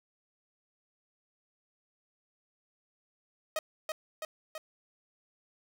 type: tone with echo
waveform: sawtooth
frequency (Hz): 627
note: D#5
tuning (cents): +13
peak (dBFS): -26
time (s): 3.56-3.59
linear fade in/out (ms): 2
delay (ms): 330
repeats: 3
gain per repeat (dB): -3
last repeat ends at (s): 4.58
effects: none